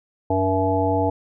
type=harmonic tone with a mistuned harmonic; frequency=94.7 Hz; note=F#2; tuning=41 cents sharp; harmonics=1 / 3 / 5 / 7 / 9; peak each=-24 / -24 / -24 / -24 / -24 dBFS; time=0.3-1.1 s; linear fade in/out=5 ms; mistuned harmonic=3; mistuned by=+23 cents; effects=none